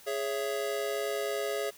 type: chord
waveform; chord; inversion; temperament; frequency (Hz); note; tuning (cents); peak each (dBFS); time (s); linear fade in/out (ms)
square; C# minor; second; just; 415.8 / 554.4 / 665.2; G#4 / C#5 / E5; +2 / 0 / +16; -34 / -36 / -37; 0.06-1.71; 20
effects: white hiss -54 dBFS RMS until 1.77 s